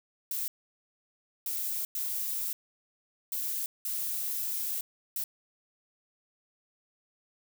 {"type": "noise bursts at uneven times", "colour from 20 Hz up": "violet", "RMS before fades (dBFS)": -33, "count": 6, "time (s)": [[0.31, 0.48], [1.46, 1.85], [1.95, 2.53], [3.32, 3.66], [3.85, 4.81], [5.16, 5.24]], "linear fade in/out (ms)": 2, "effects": []}